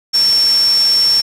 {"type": "tone in noise", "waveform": "sine", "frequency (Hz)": 5440, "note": "F8", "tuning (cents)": -46, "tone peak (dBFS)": -9, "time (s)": [0.13, 1.22], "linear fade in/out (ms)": 20, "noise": "white", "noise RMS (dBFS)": -24, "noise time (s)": [0.13, 1.22], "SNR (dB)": 12, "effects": ["low-pass 11000 Hz 12 dB/octave"]}